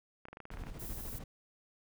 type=clicks; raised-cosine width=0.5 ms; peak=-32 dBFS; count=11; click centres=0.254 / 0.285 / 0.33 / 0.371 / 0.403 / 0.454 / 0.504 / 0.538 / 0.572 / 0.637 / 0.669 s
type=noise with tremolo; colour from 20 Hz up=brown; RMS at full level=-42 dBFS; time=0.51-1.24 s; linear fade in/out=5 ms; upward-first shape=square; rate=13 Hz; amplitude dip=45%
type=noise; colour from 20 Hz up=violet; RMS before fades=-46 dBFS; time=0.79-1.19 s; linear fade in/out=10 ms
effects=none